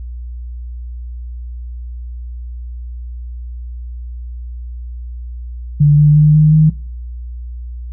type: tone with pitch steps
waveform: sine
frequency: 146.83 / 149.05 / 151.31 / 153.6 / 155.92 Hz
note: D3 / D3 / D#3 / D#3 / D#3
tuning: 0 / +26 / -48 / -22 / +4 cents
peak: -5 dBFS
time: 5.8-6.7 s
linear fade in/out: 10 ms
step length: 180 ms
effects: noise-tail reverb RT60 0.4 s tail -20 dB re dry + added 60 Hz sine -24 dBFS peak until 7.92 s